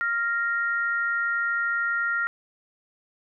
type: tone pair together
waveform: sine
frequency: 1396.9 / 1864.6 Hz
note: F6 / A#6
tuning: 0 / 0 cents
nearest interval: perfect fourth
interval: 500 cents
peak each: -24 / -28 dBFS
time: 0.01-2.27 s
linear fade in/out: 0 ms
effects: none